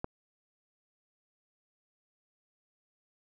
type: click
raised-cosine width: 1 ms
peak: -20 dBFS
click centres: 0.044 s
effects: none